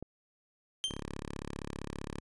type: click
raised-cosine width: 2 ms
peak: -28 dBFS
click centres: 0.026 s
type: tone with exponential decay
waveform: 40% pulse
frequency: 3153 Hz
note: G7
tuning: 9 cents sharp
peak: -26 dBFS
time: 0.84-1.01 s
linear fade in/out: 0 ms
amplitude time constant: 36 ms
type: tone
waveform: 5% pulse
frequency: 35.27 Hz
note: C#1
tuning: 31 cents sharp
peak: -28 dBFS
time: 0.88-2.2 s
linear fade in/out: 10 ms
effects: resampled to 24000 Hz